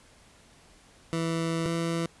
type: tone pair in turn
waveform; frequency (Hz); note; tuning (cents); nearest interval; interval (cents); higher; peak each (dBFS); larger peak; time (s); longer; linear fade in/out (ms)
20% pulse; 164.81 / 166.82; E3 / E3; 0 / +21; unison; 21; second; -22 / -22; neither; 1.13-1.66 / 1.66-2.06; first; 0
effects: pink hiss -57 dBFS RMS until 2.2 s + resampled to 24000 Hz